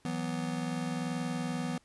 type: chord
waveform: square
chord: E suspended second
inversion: none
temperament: just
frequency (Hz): 164.81 / 185.42 / 247.2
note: E3 / F#3 / B3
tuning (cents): 0 / +4 / +2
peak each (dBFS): -37 / -40 / -36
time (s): 0.05-1.78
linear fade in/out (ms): 2
effects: pink hiss -67 dBFS RMS until 1.84 s + resampled to 24000 Hz